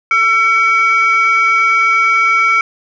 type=tone pair together; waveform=sine; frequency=1345.6 / 2263 Hz; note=E6 / C#7; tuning=+35 / +35 cents; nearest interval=major sixth; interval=900 cents; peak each=-10 dBFS; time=0.11-2.61 s; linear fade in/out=2 ms; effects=tanh soft clip ceiling -4 dBFS